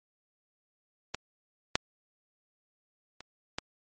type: clicks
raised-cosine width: 0.2 ms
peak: -14 / -6 / -26 / -14 dBFS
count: 4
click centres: 1.146 / 1.755 / 3.206 / 3.585 s
effects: MP3 32 kbps